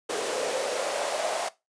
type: noise with high-pass filter sweep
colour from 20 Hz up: pink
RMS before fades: -29 dBFS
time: 0.09-1.49 s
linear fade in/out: 10 ms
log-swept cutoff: 440 to 680 Hz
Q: 5
effects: noise-tail reverb RT60 0.2 s tail -17 dB re dry + resampled to 22050 Hz